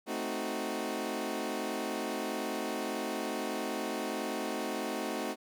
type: chord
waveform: 20% pulse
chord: A diminished seventh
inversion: none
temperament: equal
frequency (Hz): 220 / 261.6 / 311.1 / 370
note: A3 / C4 / Eb4 / Gb4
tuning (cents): 0 / 0 / 0 / 0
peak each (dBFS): -34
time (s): 0.06-5.36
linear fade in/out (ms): 50
effects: none